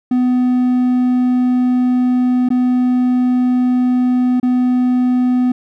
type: tone with dropouts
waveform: triangle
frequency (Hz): 250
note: B3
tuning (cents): +21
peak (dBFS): -9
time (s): 0.11-5.52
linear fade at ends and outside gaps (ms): 5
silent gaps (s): 2.489-2.503 / 4.4-4.429
effects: none